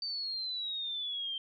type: exponential sweep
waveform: sine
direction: down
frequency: 4616 to 3136 Hz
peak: -34 dBFS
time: 0.02-1.38 s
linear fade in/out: 2 ms
effects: none

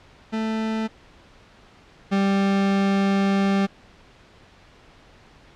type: tone pair in turn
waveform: 40% pulse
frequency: 220.6 / 196.53 Hz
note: A3 / G3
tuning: +5 / +5 cents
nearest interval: major second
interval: 200 cents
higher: first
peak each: -22 / -17 dBFS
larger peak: second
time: 0.32-0.88 / 2.11-3.67 s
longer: second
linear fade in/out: 20 ms
effects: pink hiss -51 dBFS RMS until 5.55 s + low-pass 4000 Hz 12 dB/octave

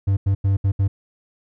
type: tone bursts at uneven times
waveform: triangle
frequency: 98 Hz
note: G2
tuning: in tune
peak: -13 dBFS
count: 5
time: 0.07-0.17 / 0.26-0.35 / 0.44-0.57 / 0.64-0.72 / 0.79-0.88 s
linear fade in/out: 10 ms
effects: none

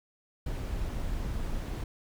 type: noise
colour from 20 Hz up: brown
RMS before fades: -33 dBFS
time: 0.46-1.84 s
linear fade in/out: 5 ms
effects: none

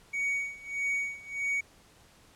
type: tone with tremolo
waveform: triangle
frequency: 2244 Hz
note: C#7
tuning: 21 cents sharp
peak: -25 dBFS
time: 0.13-1.61 s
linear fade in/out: 10 ms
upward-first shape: sine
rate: 1.6 Hz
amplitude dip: 90%
effects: pink hiss -59 dBFS RMS until 2.35 s + low-pass 11000 Hz 12 dB/octave

